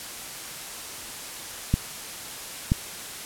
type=clicks; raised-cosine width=5 ms; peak=-7 dBFS; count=2; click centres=1.74 / 2.719 s; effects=white hiss -37 dBFS RMS until 3.25 s + low-pass 12000 Hz 12 dB/octave